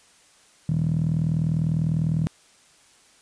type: tone with band-pass filter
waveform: 10% pulse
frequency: 40 Hz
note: D#1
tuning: 49 cents sharp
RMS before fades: -23 dBFS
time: 0.69-2.27 s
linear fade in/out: 0 ms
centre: 150 Hz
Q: 5.8
effects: white hiss -56 dBFS RMS until 3.21 s + resampled to 22050 Hz